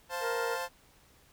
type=chord; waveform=25% pulse; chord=F major; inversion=second; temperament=equal; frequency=523.3 / 698.5 / 880 Hz; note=C5 / F5 / A5; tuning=0 / 0 / 0 cents; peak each=-33 / -37 / -34 dBFS; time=0.09-0.69 s; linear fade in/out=50 ms
type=harmonic tone; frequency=468.2 Hz; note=A#4; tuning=8 cents sharp; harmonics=1 / 2 / 3 / 4; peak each=-33 / -41 / -39 / -47 dBFS; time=0.2-0.58 s; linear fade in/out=50 ms
effects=pink hiss -62 dBFS RMS until 1.32 s